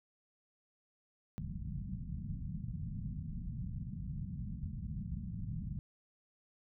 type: low-pass noise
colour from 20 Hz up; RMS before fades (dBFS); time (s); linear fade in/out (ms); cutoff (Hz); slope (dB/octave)
white; -41; 1.38-5.79; 0; 200; 48
effects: none